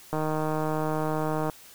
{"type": "click train", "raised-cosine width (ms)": 1, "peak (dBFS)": -15, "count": 213, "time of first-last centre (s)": [0.13, 1.498], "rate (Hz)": 155, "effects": ["white hiss -50 dBFS RMS until 1.74 s"]}